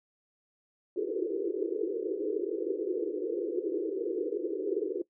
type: band-pass noise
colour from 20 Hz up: pink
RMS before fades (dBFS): -32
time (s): 0.96-5.02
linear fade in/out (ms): 5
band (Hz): 320 to 480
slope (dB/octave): 96
effects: noise-tail reverb RT60 0.1 s tail -19 dB re dry